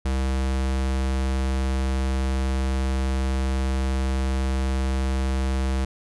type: tone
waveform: square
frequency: 65.9 Hz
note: C2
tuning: 13 cents sharp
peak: -22 dBFS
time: 0.05-5.85 s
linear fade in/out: 5 ms
effects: resampled to 24000 Hz